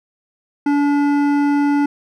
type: tone with hard clipping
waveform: sine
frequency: 287.4 Hz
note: D4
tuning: 37 cents flat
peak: -15 dBFS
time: 0.66-1.86 s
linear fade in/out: 5 ms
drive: 12 dB
effects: none